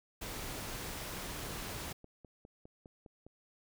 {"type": "noise", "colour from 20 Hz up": "pink", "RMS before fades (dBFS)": -42, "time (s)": [0.21, 1.93], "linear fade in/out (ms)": 10}
{"type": "click train", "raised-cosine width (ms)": 2, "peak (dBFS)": -39, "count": 8, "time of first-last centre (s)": [1.84, 3.266], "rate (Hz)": 4.91}
{"effects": []}